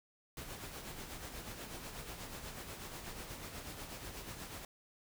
pink noise with tremolo, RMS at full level -45 dBFS, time 0.37-4.65 s, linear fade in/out 2 ms, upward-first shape sine, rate 8.2 Hz, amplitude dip 45%, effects none

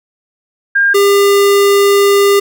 sine / square tone pair in turn, 1608 / 401.2 Hz, G6 / G4, +44 / +40 cents, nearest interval 2 octaves, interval 2404 cents, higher first, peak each -7 dBFS, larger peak neither, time 0.75-0.94 / 0.94-2.4 s, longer second, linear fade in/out 10 ms, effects none

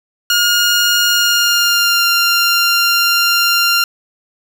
15% pulse tone with pitch glide, 1426 to 1391 Hz, F6 to F6, +36 to -7 cents, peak -4 dBFS, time 0.3-3.84 s, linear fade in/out 2 ms, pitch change -43 cents, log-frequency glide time 1.08-2.08 s, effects none

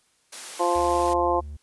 white high-pass noise, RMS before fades -37 dBFS, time 0.32-1.14 s, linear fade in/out 10 ms, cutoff 340 Hz, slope 12 dB/octave
harmonic tone, 174.6 Hz, F3, in tune, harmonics 2 / 3 / 4 / 5 / 6, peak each -26 / -26 / -26 / -26 / -26 dBFS, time 0.59-1.41 s, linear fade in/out 20 ms
triangle tone with vibrato, 73.42 Hz, D2, in tune, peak -32 dBFS, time 0.75-1.57 s, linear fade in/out 10 ms, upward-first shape sine, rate 12 Hz, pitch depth 10 cents each way
effects white hiss -65 dBFS RMS until 1.62 s + resampled to 24000 Hz

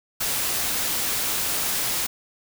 white noise, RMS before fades -25 dBFS, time 0.2-2.07 s, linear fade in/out 10 ms, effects none

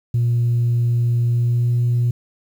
sine tone with pitch glide, 119.1 to 120.48 Hz, A#2 to B2, +38 to -42 cents, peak -13 dBFS, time 0.14-2.11 s, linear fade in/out 5 ms, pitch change +20 cents, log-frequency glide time 1.27-1.71 s, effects tanh soft clip ceiling -12 dBFS + 8-bit

